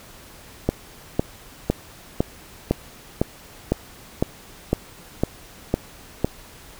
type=click train; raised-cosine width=2 ms; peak=-4 dBFS; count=12; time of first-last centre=0.69-6.246 s; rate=1.98 Hz; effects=pink hiss -45 dBFS RMS until 6.79 s